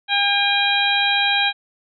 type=harmonic tone with a mistuned harmonic; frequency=806 Hz; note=G5; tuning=48 cents sharp; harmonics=1 / 2 / 3 / 4 / 5; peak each=-22 / -22 / -22 / -22 / -22 dBFS; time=0.08-1.53 s; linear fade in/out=50 ms; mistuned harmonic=5; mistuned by=-65 cents; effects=none